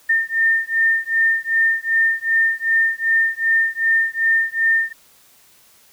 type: beating tone pair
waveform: sine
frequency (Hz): 1810 / 1812.6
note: A6 / A#6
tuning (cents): +48 / -49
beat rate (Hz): 2.6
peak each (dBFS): -18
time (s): 0.09-4.93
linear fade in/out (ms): 10
effects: white hiss -52 dBFS RMS until 5.92 s